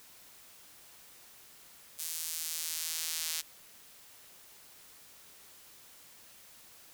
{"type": "tone with high-pass filter sweep", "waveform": "sawtooth", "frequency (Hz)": 161.3, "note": "E3", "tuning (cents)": -37, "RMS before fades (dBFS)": -37, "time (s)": [1.98, 3.42], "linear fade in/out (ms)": 20, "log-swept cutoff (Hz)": [7700, 4500], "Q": 0.72, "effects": ["white hiss -56 dBFS RMS until 6.93 s"]}